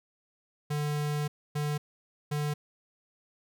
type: tone bursts at uneven times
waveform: square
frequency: 148.1 Hz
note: D3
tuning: 15 cents sharp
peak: -29 dBFS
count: 3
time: 0.7-1.28 / 1.55-1.78 / 2.31-2.54 s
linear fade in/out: 10 ms
effects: none